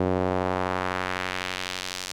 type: tone with band-pass filter sweep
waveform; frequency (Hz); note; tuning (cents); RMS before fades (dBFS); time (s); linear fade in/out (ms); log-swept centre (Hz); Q
sawtooth; 92; F#2; -9; -28; 0-2.12; 5; 430 to 5800; 1
effects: none